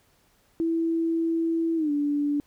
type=tone with pitch glide; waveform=sine; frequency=329.6 to 290.3 Hz; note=E4 to D4; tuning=0 to -20 cents; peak=-22 dBFS; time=0.6-2.4 s; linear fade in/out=0 ms; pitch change=-220 cents; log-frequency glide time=1.76-1.91 s; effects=pink hiss -64 dBFS RMS until 2.46 s